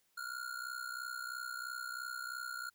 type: ring-modulated tone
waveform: square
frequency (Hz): 1417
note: F6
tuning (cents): +25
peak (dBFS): -38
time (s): 0.17-2.7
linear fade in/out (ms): 10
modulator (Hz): 31.5
effects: white hiss -75 dBFS RMS until 2.74 s